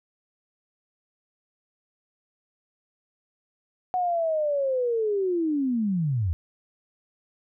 sine linear sweep, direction down, 740 to 77.1 Hz, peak -22 dBFS, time 3.94-6.33 s, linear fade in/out 0 ms, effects none

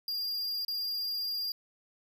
square tone with dropouts, 4805 Hz, D8, 39 cents sharp, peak -32 dBFS, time 0.08-1.52 s, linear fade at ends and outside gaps 2 ms, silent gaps 0.649-0.681 s, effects none

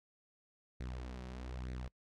sawtooth tone with flanger, 62.7 Hz, B1, 27 cents sharp, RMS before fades -44 dBFS, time 0.8-1.88 s, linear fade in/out 5 ms, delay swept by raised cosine 0.48 to 5.38 ms, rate 1.1 Hz, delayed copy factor +0.65, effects noise-tail reverb RT60 0.1 s tail -24 dB re dry + low-pass 6000 Hz 12 dB/octave

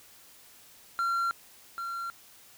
triangle tone with echo, 1372 Hz, F6, 31 cents flat, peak -24 dBFS, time 0.99-1.31 s, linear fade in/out 0 ms, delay 790 ms, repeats 1, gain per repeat -7 dB, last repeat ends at 2.1 s, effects white hiss -55 dBFS RMS until 2.57 s

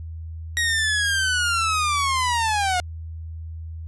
sawtooth linear sweep, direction down, 1897 to 708 Hz, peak -16 dBFS, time 0.57-2.8 s, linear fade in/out 0 ms, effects added 81 Hz sine -31 dBFS peak until 3.87 s + resampled to 24000 Hz

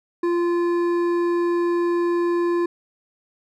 sine tone with hard clipping, 345.9 Hz, F4, 17 cents flat, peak -20 dBFS, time 0.23-2.66 s, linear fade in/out 5 ms, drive 9 dB, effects none

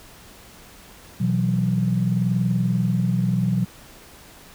sine chord, B suspended fourth, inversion none, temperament just, 123.47 / 164.63 / 185.21 Hz, B2 / E3 / F#3, 0 / -2 / +2 cents, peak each -22 / -24 / -21 dBFS, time 1.2-3.65 s, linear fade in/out 10 ms, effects tanh soft clip ceiling -9 dBFS + pink hiss -46 dBFS RMS until 4.54 s

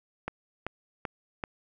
click train, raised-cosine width 0.5 ms, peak -17 dBFS, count 4, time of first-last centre 0.28-1.438 s, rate 2.59 Hz, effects none

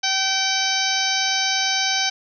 harmonic tone with a mistuned harmonic, 771 Hz, G5, 29 cents flat, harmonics 1 / 2 / 3 / 4 / 5 / 6 / 7 / 8, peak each -27 / -27 / -27 / -27 / -27 / -27 / -27 / -27 dBFS, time 0.03-2.1 s, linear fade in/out 10 ms, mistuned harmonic 8, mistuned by -21 cents, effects none

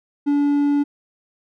triangle tone, 287.5 Hz, D4, 37 cents flat, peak -13 dBFS, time 0.26-0.84 s, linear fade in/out 20 ms, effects none

